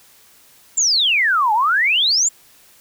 sine exponential two-way sweep, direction down then up, 7459 to 823 to 7459 Hz, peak -13 dBFS, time 0.77-2.29 s, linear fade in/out 10 ms, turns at 1.53 s, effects white hiss -50 dBFS RMS until 2.8 s

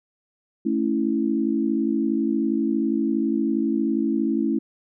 sine chord, A major, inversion none, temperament equal, 220 / 277.2 / 329.6 Hz, A3 / C#4 / E4, 0 / 0 / 0 cents, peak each -24 dBFS, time 0.65-4.59 s, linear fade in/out 10 ms, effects none

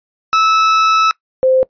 40% pulse / sine tone pair in turn, 1306 / 520.1 Hz, E6 / C5, -17 / -10 cents, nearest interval octave + major third, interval 1593 cents, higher first, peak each -8 dBFS, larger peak neither, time 0.33-1.11 / 1.43-1.63 s, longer first, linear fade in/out 0 ms, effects noise-tail reverb RT60 0.1 s tail -21 dB re dry + resampled to 11025 Hz

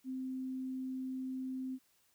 sine tone, 260 Hz, C4, 11 cents flat, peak -37 dBFS, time 0.04-1.79 s, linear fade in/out 50 ms, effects white hiss -72 dBFS RMS until 2.14 s

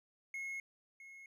triangle tone with echo, 2169 Hz, C#7, 38 cents flat, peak -38 dBFS, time 0.34-0.6 s, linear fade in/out 2 ms, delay 660 ms, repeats 1, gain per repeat -12 dB, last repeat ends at 1.26 s, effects none

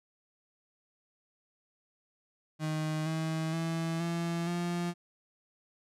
35% pulse tone with pitch steps, 155.56 / 159.93 / 164.43 / 169.05 / 173.81 Hz, D#3 / D#3 / E3 / E3 / F3, 0 / +48 / -4 / +44 / -8 cents, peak -29 dBFS, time 2.59-4.94 s, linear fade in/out 50 ms, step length 470 ms, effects low-pass 10000 Hz 12 dB/octave

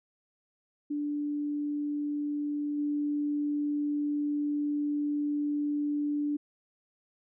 sine tone with level steps, 293 Hz, D4, 4 cents flat, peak -29 / -27 dBFS, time 0.9-6.37 s, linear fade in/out 10 ms, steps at 2.77 s, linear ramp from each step 20 ms, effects none

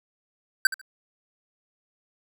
square tone with echo, 1552 Hz, G6, 18 cents flat, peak -15 dBFS, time 0.65-0.67 s, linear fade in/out 2 ms, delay 72 ms, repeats 2, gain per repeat -14 dB, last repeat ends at 0.814 s, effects none

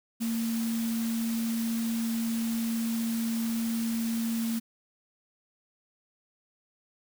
sine tone in noise, 228.5 Hz, A#3, 34 cents flat, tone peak -27 dBFS, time 0.2-4.6 s, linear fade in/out 20 ms, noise white, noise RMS -40 dBFS, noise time 0.2-4.6 s, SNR +10 dB, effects none

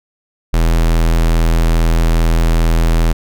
square tone, 41.2 Hz, E1, in tune, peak -10 dBFS, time 0.53-3.13 s, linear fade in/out 10 ms, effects none

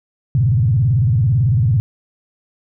sine tone with vibrato, 118.5 Hz, A#2, 29 cents sharp, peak -11 dBFS, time 0.35-1.8 s, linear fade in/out 0 ms, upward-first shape square, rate 18 Hz, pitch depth 260 cents each way, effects none

